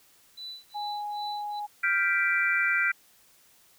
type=tone with tremolo; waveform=sine; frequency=3980 Hz; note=B7; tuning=13 cents sharp; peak=-36 dBFS; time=0.37-1.6 s; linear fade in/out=10 ms; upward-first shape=sine; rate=2.5 Hz; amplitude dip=100%
type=tone; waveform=sine; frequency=830.6 Hz; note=G#5; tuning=in tune; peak=-31 dBFS; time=0.74-1.67 s; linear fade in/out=20 ms
type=chord; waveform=sine; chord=G dominant seventh; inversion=third; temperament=equal; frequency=1396.9 / 1568 / 1975.5 / 2349 Hz; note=F6 / G6 / B6 / D7; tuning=0 / 0 / 0 / 0 cents; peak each=-28 dBFS; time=1.83-2.92 s; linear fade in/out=10 ms
effects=white hiss -60 dBFS RMS until 3.78 s